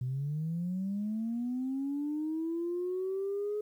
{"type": "linear sweep", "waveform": "sine", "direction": "up", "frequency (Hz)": [123.1, 423.2], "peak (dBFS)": -30, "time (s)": [0.01, 3.61], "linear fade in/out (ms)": 5, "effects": ["tanh soft clip ceiling -27 dBFS", "11-bit"]}